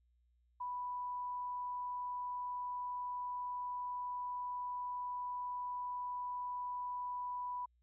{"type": "tone", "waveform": "sine", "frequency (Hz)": 987.8, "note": "B5", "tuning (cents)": 0, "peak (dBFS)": -38, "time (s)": [0.6, 7.66], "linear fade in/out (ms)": 10, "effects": ["added 60 Hz sine -70 dBFS peak until 7.82 s"]}